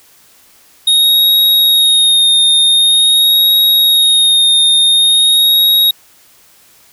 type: tone with vibrato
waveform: square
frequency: 3729 Hz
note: A#7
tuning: in tune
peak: -7 dBFS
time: 0.87-5.91 s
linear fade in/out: 5 ms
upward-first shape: sine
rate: 0.46 Hz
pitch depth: 26 cents each way
effects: white hiss -46 dBFS RMS until 6.92 s